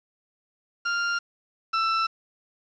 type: tone pair in turn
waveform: 40% pulse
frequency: 1396 / 1330.8 Hz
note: F6 / E6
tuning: -1 / +16 cents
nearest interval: minor second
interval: 83 cents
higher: first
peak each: -23 / -21 dBFS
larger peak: second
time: 0.85-1.19 / 1.73-2.07 s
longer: neither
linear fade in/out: 10 ms
effects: resampled to 16000 Hz + 8-bit